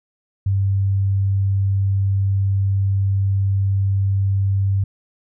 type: tone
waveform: sine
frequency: 97.9 Hz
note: G2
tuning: 2 cents flat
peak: -15 dBFS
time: 0.46-4.84 s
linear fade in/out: 5 ms
effects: none